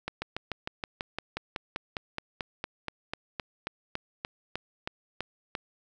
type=slowing click train; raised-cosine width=0.3 ms; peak=-16 dBFS; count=25; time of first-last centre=0.08-5.552 s; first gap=140 ms; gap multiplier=1.04; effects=none